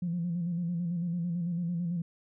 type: tone with vibrato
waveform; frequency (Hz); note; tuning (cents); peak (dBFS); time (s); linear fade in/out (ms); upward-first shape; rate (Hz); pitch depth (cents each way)
sine; 172.4; F3; -22; -28; 0.02-2.02; 5; square; 9; 49
effects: tanh soft clip ceiling -24 dBFS